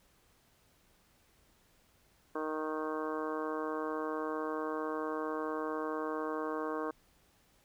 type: harmonic tone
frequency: 155.56 Hz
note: D#3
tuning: in tune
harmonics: 2 / 3 / 4 / 5 / 6 / 7 / 8 / 9 / 10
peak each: -39 / -38 / -43 / -48 / -46 / -41 / -47 / -53 / -48 dBFS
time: 2.35-6.91 s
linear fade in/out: 5 ms
effects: pink hiss -68 dBFS RMS until 7.64 s